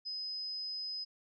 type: tone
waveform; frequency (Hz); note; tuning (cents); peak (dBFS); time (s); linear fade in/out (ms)
sine; 5040; D#8; +21; -37; 0.05-1.05; 20
effects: none